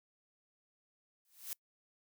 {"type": "noise with exponential growth", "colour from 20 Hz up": "blue", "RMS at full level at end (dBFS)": -38, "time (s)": [1.25, 1.53], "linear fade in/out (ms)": 1, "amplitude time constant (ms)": 59, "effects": ["noise-tail reverb RT60 0.1 s tail -25 dB re dry"]}